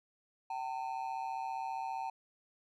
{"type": "ring-modulated tone", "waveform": "triangle", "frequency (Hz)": 837, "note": "G#5", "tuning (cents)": 13, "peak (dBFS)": -31, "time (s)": [0.5, 2.1], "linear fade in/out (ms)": 5, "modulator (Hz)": 67.5, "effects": []}